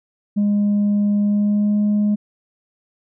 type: tone with pitch glide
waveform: sine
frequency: 205.3 to 208 Hz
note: G#3 to G#3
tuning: -20 to +3 cents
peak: -12 dBFS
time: 0.36-2.16 s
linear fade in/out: 20 ms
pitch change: +23 cents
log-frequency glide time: 1.2-1.78 s
effects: tanh soft clip ceiling -13 dBFS